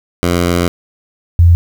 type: tone pair in turn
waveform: 10% pulse / sine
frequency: 87.31 / 85.61 Hz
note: F2 / F2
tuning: 0 / -34 cents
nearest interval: unison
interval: 34 cents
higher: first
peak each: -3 dBFS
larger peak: neither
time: 0.23-0.68 / 1.39-1.55 s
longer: first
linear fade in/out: 0 ms
effects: 7-bit